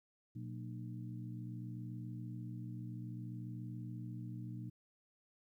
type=harmonic tone with a mistuned harmonic; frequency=60.6 Hz; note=B1; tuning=32 cents flat; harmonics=2 / 3 / 4 / 5; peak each=-44 / -50 / -52 / -52 dBFS; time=0.35-4.7 s; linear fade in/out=10 ms; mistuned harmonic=4; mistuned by=-99 cents; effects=13-bit